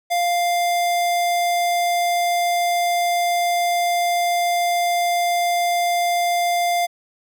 square tone, 698.5 Hz, F5, in tune, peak -18 dBFS, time 0.1-6.87 s, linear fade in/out 20 ms, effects none

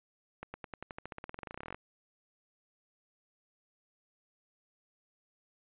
accelerating click train, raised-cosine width 0.5 ms, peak -26 dBFS, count 26, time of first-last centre 0.43-1.745 s, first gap 110 ms, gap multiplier 0.93, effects resampled to 8000 Hz

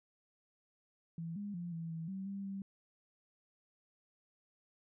sine tone with pitch steps, 165.8 / 203.9 / 173.6 / 165.2 / 163.1 / 191.9 / 197.5 / 195.5 Hz, E3 / G#3 / F3 / E3 / E3 / G3 / G3 / G3, +10 / -32 / -10 / +4 / -18 / -37 / +13 / -4 cents, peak -39 dBFS, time 1.18-2.62 s, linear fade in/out 2 ms, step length 180 ms, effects none

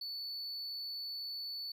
triangle tone, 4466 Hz, C#8, 12 cents sharp, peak -38 dBFS, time 0.01-1.72 s, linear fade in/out 5 ms, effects none

